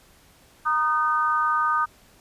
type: tone with amplitude modulation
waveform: sine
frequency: 1230 Hz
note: D#6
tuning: 20 cents flat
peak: -15 dBFS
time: 0.65-1.86 s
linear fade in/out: 20 ms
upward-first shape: sine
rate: 295 Hz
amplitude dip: 95%
effects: pink hiss -55 dBFS RMS until 2.2 s + resampled to 32000 Hz